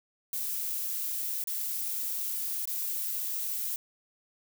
violet noise with dropouts, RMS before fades -33 dBFS, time 0.33-3.76 s, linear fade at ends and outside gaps 1 ms, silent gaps 1.439-1.473 / 2.655-2.674 s, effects none

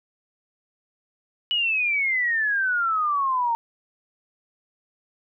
sine exponential sweep, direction down, 2960 to 913 Hz, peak -20 dBFS, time 1.51-3.55 s, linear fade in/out 0 ms, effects none

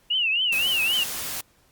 sine tone with vibrato, 2804 Hz, F7, 6 cents sharp, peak -20 dBFS, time 0.1-1.04 s, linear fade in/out 10 ms, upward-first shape triangle, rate 3.8 Hz, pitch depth 190 cents each way
white noise, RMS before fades -31 dBFS, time 0.52-1.41 s, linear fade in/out 5 ms
effects pink hiss -61 dBFS RMS until 1.71 s + Opus 48 kbps

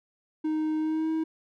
triangle tone with pitch glide, 311.1 to 319.1 Hz, D#4 to D#4, 0 to +44 cents, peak -23 dBFS, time 0.44-1.24 s, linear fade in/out 10 ms, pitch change +44 cents, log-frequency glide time 0.78-1.1 s, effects none

